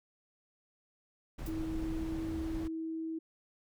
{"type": "noise", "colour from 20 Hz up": "brown", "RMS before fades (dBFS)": -40, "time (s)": [1.38, 2.68], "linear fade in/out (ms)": 10}
{"type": "noise with exponential decay", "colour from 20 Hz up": "blue", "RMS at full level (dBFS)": -42, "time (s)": [1.46, 1.55], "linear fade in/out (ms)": 5, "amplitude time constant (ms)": 18}
{"type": "tone with pitch glide", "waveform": "sine", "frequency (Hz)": [320.6, 323], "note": ["E4", "E4"], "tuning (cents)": [-48, -35], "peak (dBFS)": -35, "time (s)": [1.47, 3.19], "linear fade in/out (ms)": 10, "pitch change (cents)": 13, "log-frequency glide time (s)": [1.67, 2.18]}
{"effects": []}